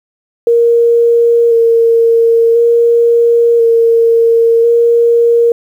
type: tone with vibrato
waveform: sine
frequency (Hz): 464.4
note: A#4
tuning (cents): -7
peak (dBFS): -5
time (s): 0.47-5.52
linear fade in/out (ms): 2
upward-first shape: square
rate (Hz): 0.48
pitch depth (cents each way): 15
effects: 7-bit